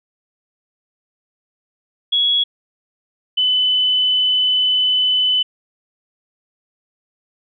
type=tone pair in turn; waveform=sine; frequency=3348 / 3011 Hz; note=G#7 / F#7; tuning=+13 / +30 cents; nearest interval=major second; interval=183 cents; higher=first; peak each=-13 dBFS; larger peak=neither; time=2.12-2.44 / 3.37-5.43 s; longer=second; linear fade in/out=10 ms; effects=none